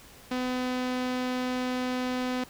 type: tone with low-pass filter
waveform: sawtooth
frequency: 252.4 Hz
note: B3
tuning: 38 cents sharp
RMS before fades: -30 dBFS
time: 0.31-2.44 s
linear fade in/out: 5 ms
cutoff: 4700 Hz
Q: 0.95
effects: pink hiss -51 dBFS RMS until 2.49 s